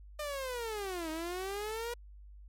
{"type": "linear two-way sweep", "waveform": "sawtooth", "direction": "down then up", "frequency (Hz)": [607, 311.1, 483.1], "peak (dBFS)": -32, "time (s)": [0.19, 1.94], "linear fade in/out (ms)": 5, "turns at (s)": 1.1, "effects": ["added 50 Hz sine -49 dBFS peak until 2.48 s", "MP3 64 kbps"]}